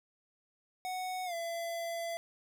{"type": "tone with pitch glide", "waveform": "square", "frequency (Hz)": [740, 674.7], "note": ["F#5", "E5"], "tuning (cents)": [0, 40], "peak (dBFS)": -36, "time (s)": [0.85, 2.17], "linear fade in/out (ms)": 0, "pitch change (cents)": -160, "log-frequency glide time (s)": [1.25, 1.34], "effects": []}